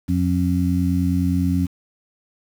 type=harmonic tone; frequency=89.5 Hz; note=F2; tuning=43 cents sharp; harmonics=1 / 2 / 3; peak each=-21 / -21 / -21 dBFS; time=0.08-1.67 s; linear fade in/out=20 ms; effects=7-bit